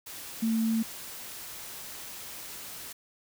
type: tone in noise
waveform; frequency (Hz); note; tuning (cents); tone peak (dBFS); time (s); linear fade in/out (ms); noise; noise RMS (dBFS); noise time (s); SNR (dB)
sine; 224.6; A3; +36; -24; 0.42-0.83; 10; white; -42; 0.06-2.93; +15
effects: none